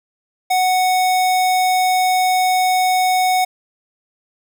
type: tone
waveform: square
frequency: 740 Hz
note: F#5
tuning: in tune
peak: -14 dBFS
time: 0.5-3.45 s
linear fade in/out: 10 ms
effects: none